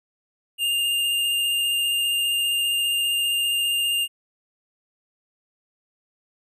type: tone with vibrato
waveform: square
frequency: 2811 Hz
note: F7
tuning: 11 cents sharp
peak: -21 dBFS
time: 0.58-4.08 s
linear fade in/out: 50 ms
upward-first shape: square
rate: 15 Hz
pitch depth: 11 cents each way
effects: none